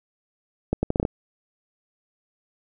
accelerating click train, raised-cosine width 2 ms, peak -8 dBFS, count 7, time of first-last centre 0.73-1.051 s, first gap 100 ms, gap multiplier 0.74, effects none

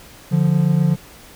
triangle tone pair together, 146.93 / 174.61 Hz, D3 / F3, +1 / 0 cents, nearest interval minor third, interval 299 cents, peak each -14 dBFS, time 0.31-0.96 s, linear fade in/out 20 ms, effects pink hiss -43 dBFS RMS until 1.35 s

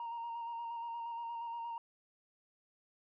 sine tone with vibrato, 932.3 Hz, A#5, in tune, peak -37 dBFS, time 0-1.78 s, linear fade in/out 2 ms, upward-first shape square, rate 8.5 Hz, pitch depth 19 cents each way, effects tanh soft clip ceiling -37 dBFS

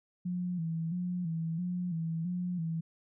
sine tone with vibrato, 171 Hz, F3, 36 cents flat, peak -31 dBFS, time 0.25-2.81 s, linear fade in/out 10 ms, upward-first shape square, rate 1.5 Hz, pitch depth 77 cents each way, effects none

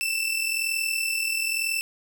sawtooth tone pair together, 2640 / 2681 Hz, E7 / E7, +2 / +29 cents, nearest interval unison, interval 27 cents, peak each -24 / -24 dBFS, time 0.01-1.81 s, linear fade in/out 0 ms, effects none

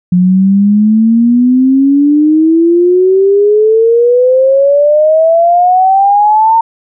sine exponential sweep, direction up, 177.2 to 916 Hz, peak -4 dBFS, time 0.12-6.61 s, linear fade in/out 5 ms, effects none

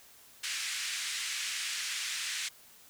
pink band-pass noise, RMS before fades -36 dBFS, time 0.43-2.49 s, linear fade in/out 10 ms, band 1800 to 8900 Hz, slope 24 dB/octave, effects white hiss -57 dBFS RMS until 2.89 s

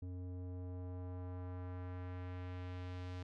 square tone with low-pass filter sweep, 90.5 Hz, F#2, 38 cents flat, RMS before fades -45 dBFS, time 0.02-3.23 s, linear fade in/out 5 ms, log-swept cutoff 340 to 4800 Hz, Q 0.95, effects none

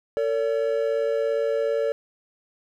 triangle tone pair together, 451.6 / 569 Hz, A4 / C#5, +45 / +45 cents, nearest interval major third, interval 400 cents, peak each -22 dBFS, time 0.17-1.92 s, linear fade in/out 0 ms, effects none

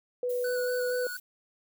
sine tone with pitch glide, 493.9 to 497.6 Hz, B4 to B4, 0 to +13 cents, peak -27 dBFS, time 0.23-1.07 s, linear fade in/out 2 ms, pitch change +13 cents, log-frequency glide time 0.46-0.57 s
violet noise, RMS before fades -45 dBFS, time 0.29-1.2 s, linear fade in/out 10 ms
square tone with vibrato, 1480 Hz, F#6, in tune, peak -36 dBFS, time 0.44-1.17 s, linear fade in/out 5 ms, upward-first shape square, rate 4.2 Hz, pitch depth 18 cents each way
effects none

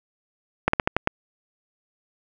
slowing click train, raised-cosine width 0.5 ms, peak -3 dBFS, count 6, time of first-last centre 0.68-1.074 s, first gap 54 ms, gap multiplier 1.19, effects none

